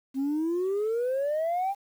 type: exponential sweep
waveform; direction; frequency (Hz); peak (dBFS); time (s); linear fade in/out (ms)
sine; up; 261.6 to 810; -23; 0.14-1.75; 50
effects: tanh soft clip ceiling -23 dBFS + 9-bit